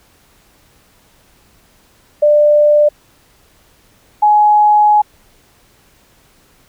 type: tone pair in turn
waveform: sine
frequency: 594 / 840 Hz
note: D5 / G#5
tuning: +20 / +19 cents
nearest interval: tritone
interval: 599 cents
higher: second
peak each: -6 dBFS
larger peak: neither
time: 2.22-2.89 / 4.22-5.02 s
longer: second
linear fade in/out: 10 ms
effects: pink hiss -51 dBFS RMS until 6.68 s